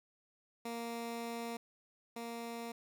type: tone pair in turn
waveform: 15% pulse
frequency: 233.1 / 233.1 Hz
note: A#3 / A#3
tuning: 0 / 0 cents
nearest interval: unison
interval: 0 cents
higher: neither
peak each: -33 / -35 dBFS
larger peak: first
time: 0.65-1.57 / 2.16-2.72 s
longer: first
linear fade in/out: 5 ms
effects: none